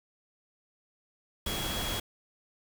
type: tone in noise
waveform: sine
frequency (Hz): 3322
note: G#7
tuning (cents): 0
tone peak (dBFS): -37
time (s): 1.46-2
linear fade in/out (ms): 5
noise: pink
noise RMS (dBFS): -34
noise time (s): 1.46-2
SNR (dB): -6
effects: none